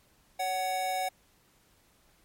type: tone pair together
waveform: square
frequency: 559 / 746.2 Hz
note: C#5 / F#5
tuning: +14 / +14 cents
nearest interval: perfect fourth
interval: 500 cents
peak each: -38 / -30 dBFS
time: 0.39-1.09 s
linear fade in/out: 10 ms
effects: pink hiss -65 dBFS RMS until 2.24 s + MP3 64 kbps